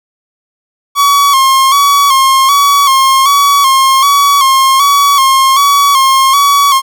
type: tone with vibrato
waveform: 45% pulse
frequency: 1100 Hz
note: C#6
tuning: 14 cents flat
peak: -5 dBFS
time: 0.95-6.82 s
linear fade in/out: 50 ms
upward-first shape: square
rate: 1.3 Hz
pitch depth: 50 cents each way
effects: none